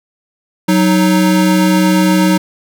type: tone pair together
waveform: square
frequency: 185.4 / 311.8 Hz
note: F#3 / D#4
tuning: +4 / +4 cents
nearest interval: major sixth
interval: 900 cents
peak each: -11 / -13 dBFS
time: 0.68-2.38 s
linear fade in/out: 10 ms
effects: none